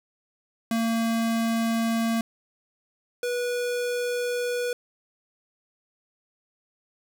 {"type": "tone pair in turn", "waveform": "square", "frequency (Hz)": [227.9, 487.5], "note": ["A#3", "B4"], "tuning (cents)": [-39, -23], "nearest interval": "octave + minor second", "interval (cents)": 1316, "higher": "second", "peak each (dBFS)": [-23, -26], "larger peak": "first", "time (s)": [[0.71, 2.21], [3.23, 4.73]], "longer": "neither", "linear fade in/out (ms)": 2, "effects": ["9-bit"]}